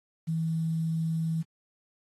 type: tone with quantisation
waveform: sine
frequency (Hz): 162.2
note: E3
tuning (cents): -28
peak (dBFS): -26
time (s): 0.27-1.43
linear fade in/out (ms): 20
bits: 9
effects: AAC 32 kbps